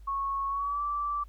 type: tone with pitch glide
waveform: sine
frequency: 1102 to 1164.2 Hz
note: C#6 to D6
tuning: -11 to -15 cents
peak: -28 dBFS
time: 0.07-1.24 s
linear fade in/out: 10 ms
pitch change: +96 cents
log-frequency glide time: 0.48-0.82 s
effects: added 51 Hz sine -46 dBFS peak until 1.28 s + pink hiss -69 dBFS RMS until 1.28 s